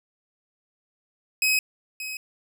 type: tone with echo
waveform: sawtooth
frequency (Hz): 2540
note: D#7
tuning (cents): +35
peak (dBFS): -16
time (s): 1.42-1.59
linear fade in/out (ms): 2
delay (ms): 580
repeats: 1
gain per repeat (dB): -12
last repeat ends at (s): 2.17
effects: none